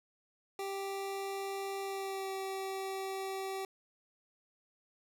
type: tone with pitch glide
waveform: 25% pulse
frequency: 392 to 385.3 Hz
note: G4 to G4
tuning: 0 to -30 cents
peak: -33 dBFS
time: 0.59-3.65 s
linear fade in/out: 2 ms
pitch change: -30 cents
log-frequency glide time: 1.81-2.32 s
effects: none